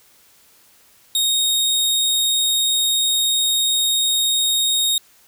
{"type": "tone", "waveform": "sawtooth", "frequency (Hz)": 3729, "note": "A#7", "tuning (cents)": 0, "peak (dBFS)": -13, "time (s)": [1.15, 4.98], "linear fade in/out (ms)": 2, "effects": ["white hiss -53 dBFS RMS until 5.27 s"]}